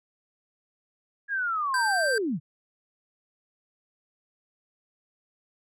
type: linear sweep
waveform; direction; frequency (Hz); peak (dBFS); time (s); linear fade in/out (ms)
sine; down; 1676 to 124.7; -25; 1.28-2.4; 50
type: tone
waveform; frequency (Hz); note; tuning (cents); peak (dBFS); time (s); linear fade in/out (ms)
square; 1568; G6; 0; -25; 1.74-2.18; 2
effects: low-pass 12000 Hz 12 dB/octave